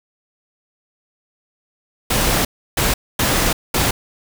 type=noise bursts at uneven times; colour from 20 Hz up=pink; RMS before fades=-17 dBFS; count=4; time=2.1-2.45 / 2.77-2.94 / 3.19-3.53 / 3.74-3.91 s; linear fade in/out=5 ms; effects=none